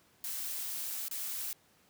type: noise with dropouts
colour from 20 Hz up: blue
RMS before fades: -38 dBFS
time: 0.24-1.53 s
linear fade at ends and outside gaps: 1 ms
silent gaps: 1.083-1.111 s
effects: pink hiss -66 dBFS RMS until 1.89 s + high-pass 100 Hz 12 dB/octave